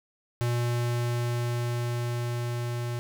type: tone with level ramp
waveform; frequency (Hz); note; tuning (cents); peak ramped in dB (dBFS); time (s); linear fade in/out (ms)
square; 120; B2; -49; -25 to -30; 0.41-2.99; 0
effects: 11-bit